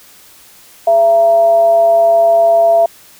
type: tone with frequency modulation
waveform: sine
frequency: 673 Hz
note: E5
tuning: 36 cents sharp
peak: -6 dBFS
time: 0.87-2.86 s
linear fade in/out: 5 ms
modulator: 256 Hz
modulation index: 0.23
effects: white hiss -42 dBFS RMS until 3.19 s